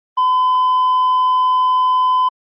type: tone with tanh clipping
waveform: sine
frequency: 1014 Hz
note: B5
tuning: 45 cents sharp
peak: -12 dBFS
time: 0.17-2.29 s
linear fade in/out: 10 ms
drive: 2 dB
effects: Opus 32 kbps